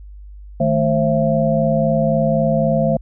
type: tone cluster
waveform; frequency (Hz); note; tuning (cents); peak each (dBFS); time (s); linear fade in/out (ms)
sine; 155 / 218.8 / 531 / 671; D#3 / A3 / C5 / E5; -6 / -9 / +25 / +31; -19; 0.6-2.97; 5
effects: added 50 Hz sine -34 dBFS peak until 3.01 s